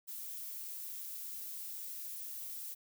violet noise, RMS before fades -44 dBFS, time 0.07-2.75 s, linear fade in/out 20 ms, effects none

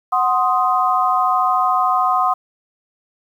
sine chord, C diminished, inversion second, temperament equal with one note detuned, 740 / 1046.5 / 1248.1 Hz, Gb5 / C6 / Eb6, 0 / 0 / +5 cents, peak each -18 dBFS, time 0.12-2.34 s, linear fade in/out 10 ms, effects 8-bit

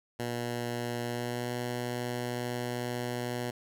10% pulse tone with pitch glide, 119.8 to 122.25 Hz, A#2 to B2, +48 to -17 cents, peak -24 dBFS, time 0.19-3.51 s, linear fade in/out 10 ms, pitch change +35 cents, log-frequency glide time 1.03-1.5 s, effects none

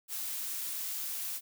blue noise, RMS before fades -37 dBFS, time 0.08-1.41 s, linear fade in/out 50 ms, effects none

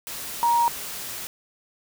sine tone in noise, 942 Hz, A#5, 18 cents sharp, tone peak -17 dBFS, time 0.43-0.68 s, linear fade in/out 0 ms, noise white, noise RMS -34 dBFS, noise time 0.07-1.27 s, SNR +14 dB, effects none

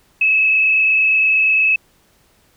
sine tone with frequency modulation, 2588 Hz, E7, 32 cents flat, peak -11 dBFS, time 0.21-1.76 s, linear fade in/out 5 ms, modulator 28.6 Hz, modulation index 1.6, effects pink hiss -56 dBFS RMS until 2.56 s

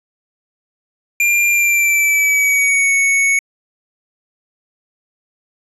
square tone with pitch glide, 2390 to 2217 Hz, D7 to C#7, +30 to 0 cents, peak -12 dBFS, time 1.2-3.39 s, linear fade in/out 2 ms, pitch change -130 cents, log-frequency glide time 1.5-2.93 s, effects resampled to 32000 Hz

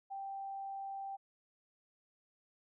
sine tone, 784 Hz, G5, in tune, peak -40 dBFS, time 0.1-1.17 s, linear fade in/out 20 ms, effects none

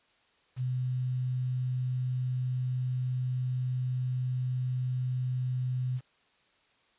sine tone with quantisation, 126.9 Hz, B2, 47 cents sharp, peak -28 dBFS, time 0.56-6.01 s, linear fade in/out 50 ms, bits 9, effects white hiss -67 dBFS RMS until 6.98 s + resampled to 8000 Hz

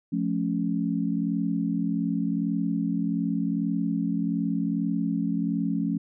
sine chord, F augmented, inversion none, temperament equal with one note detuned, 174.61 / 216.3 / 277.2 Hz, F3 / A3 / C#4, 0 / -29 / 0 cents, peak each -28 dBFS, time 0.12-5.98 s, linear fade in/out 10 ms, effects none

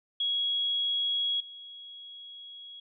sine tone with level steps, 3322 Hz, G#7, in tune, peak -26 / -43 dBFS, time 0.2-2.8 s, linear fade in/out 5 ms, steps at 1.4 s, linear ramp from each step 5 ms, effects none

